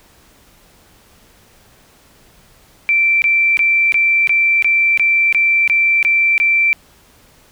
sine tone bursts, 2343 Hz, D7, 5 cents flat, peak -10 dBFS, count 11, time 2.89-6.73 s, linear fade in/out 0 ms, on 330 ms, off 21 ms, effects pink hiss -49 dBFS RMS until 7.51 s

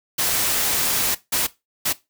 white noise bursts at uneven times, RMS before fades -21 dBFS, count 3, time 0.18-1.15 / 1.32-1.47 / 1.85-1.93 s, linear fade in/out 10 ms, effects noise-tail reverb RT60 0.2 s tail -17 dB re dry

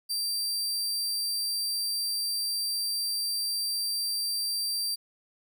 sawtooth tone, 4699 Hz, D8, in tune, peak -25 dBFS, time 0.09-4.96 s, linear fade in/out 20 ms, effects none

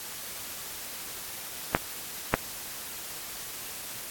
clicks, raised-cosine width 0.5 ms, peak -5 dBFS, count 2, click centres 1.749 / 2.34 s, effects white hiss -39 dBFS RMS until 4.1 s + AAC 64 kbps

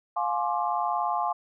sine chord, D half-diminished seventh, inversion first, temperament just, 704.8 / 845.8 / 1057.2 / 1174.7 Hz, F5 / Ab5 / C6 / D6, +16 / +31 / +18 / 0 cents, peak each -29 / -29 / -30 / -33 dBFS, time 0.16-1.33 s, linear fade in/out 10 ms, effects none

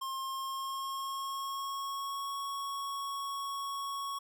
square tone with pitch glide, 1067 to 1108.5 Hz, C6 to C#6, +34 to 0 cents, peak -36 dBFS, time 0.01-4.19 s, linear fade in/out 10 ms, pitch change +66 cents, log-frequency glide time 0.2-2.33 s, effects none

